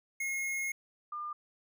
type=tone pair in turn; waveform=square / sine; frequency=2158 / 1202.8 Hz; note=C#7 / D6; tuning=-47 / +41 cents; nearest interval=minor seventh; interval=1012 cents; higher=first; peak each=-33 / -36 dBFS; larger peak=first; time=0.2-0.72 / 1.12-1.33 s; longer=first; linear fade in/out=5 ms; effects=none